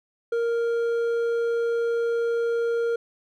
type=tone with hard clipping; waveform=sine; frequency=466.2 Hz; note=A#4; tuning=in tune; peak=-23 dBFS; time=0.32-2.96 s; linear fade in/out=5 ms; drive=5 dB; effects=none